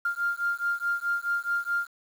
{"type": "beating tone pair", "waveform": "sine", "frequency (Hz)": [1396.9, 1401.6], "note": ["F6", "F6"], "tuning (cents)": [0, 6], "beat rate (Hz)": 4.7, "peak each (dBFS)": -28, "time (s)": [0.05, 1.87], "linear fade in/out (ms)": 5, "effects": ["tanh soft clip ceiling -18 dBFS", "8-bit"]}